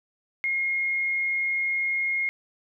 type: tone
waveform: sine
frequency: 2146 Hz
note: C7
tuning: 43 cents sharp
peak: -23 dBFS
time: 0.44-2.29 s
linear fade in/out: 0 ms
effects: none